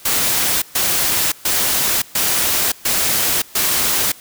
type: noise bursts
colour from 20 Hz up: white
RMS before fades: -17 dBFS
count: 6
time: 0.05-4.12 s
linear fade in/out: 5 ms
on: 570 ms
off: 130 ms
effects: white hiss -42 dBFS RMS until 4.2 s